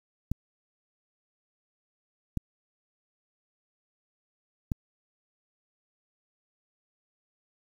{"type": "clicks", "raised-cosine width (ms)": 5, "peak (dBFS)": -16, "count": 3, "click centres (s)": [0.316, 2.373, 4.718], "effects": ["8-bit"]}